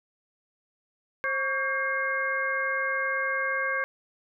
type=harmonic tone with a mistuned harmonic; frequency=533 Hz; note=C5; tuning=32 cents sharp; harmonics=1 / 2 / 3 / 4; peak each=-33 / -32 / -28 / -32 dBFS; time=1.24-3.84 s; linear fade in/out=0 ms; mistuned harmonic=2; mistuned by=+100 cents; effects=none